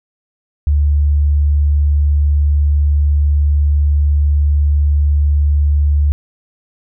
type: tone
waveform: sine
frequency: 73 Hz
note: D2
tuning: 10 cents flat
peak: -9 dBFS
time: 0.67-6.12 s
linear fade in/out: 0 ms
effects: none